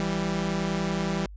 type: tone pair together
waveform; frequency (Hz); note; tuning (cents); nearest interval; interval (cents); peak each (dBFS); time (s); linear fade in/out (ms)
sawtooth; 165.24 / 196; E3 / G3; +4 / 0; minor third; 296; -25 / -24; 0-1.26; 0
effects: added 50 Hz sine -40 dBFS peak until 1.36 s + resampled to 16000 Hz